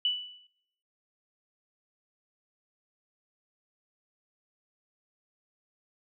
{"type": "tone with exponential decay", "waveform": "sine", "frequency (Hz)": 2967, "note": "F#7", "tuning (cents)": 4, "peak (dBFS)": -22, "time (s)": [0.05, 0.47], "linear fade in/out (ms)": 2, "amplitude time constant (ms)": 91, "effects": ["noise-tail reverb RT60 0.9 s tail -26 dB re dry"]}